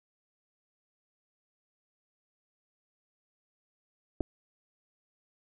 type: clicks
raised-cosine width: 2 ms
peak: -18 dBFS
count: 2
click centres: 4.206 / 4.209 s
effects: none